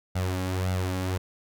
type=tone with flanger; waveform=sawtooth; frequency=92.5 Hz; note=F#2; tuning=in tune; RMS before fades=-28 dBFS; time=0.15-1.18 s; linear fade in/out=10 ms; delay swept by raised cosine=1.4 to 3.7 ms; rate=1.8 Hz; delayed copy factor=+0.65; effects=none